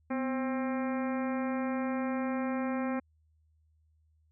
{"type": "harmonic tone with a mistuned harmonic", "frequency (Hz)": 265.4, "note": "C4", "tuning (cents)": 25, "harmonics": [1, 2, 3, 4, 5, 6, 7, 8, 9], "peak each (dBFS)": [-31, -37, -41, -43, -45, -47, -48, -49, -50], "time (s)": [0.1, 3], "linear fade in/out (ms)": 10, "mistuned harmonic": 1, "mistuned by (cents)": -81, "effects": ["added 78 Hz sine -65 dBFS peak until 4.31 s"]}